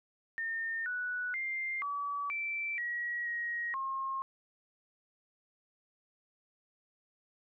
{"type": "tone with pitch steps", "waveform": "sine", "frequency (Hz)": [1820, 1477, 2101, 1144, 2334, 1910, 1889, 1073], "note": ["A#6", "F#6", "C7", "D6", "D7", "A#6", "A#6", "C6"], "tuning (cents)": [-42, -3, 7, -46, -11, 42, 22, 43], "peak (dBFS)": -33, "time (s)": [0.38, 4.22], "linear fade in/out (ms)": 0, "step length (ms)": 480, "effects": []}